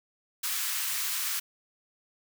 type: high-pass noise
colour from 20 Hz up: white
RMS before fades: -31 dBFS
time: 0.43-1.4 s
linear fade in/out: 10 ms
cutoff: 1100 Hz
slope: 24 dB/octave
effects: none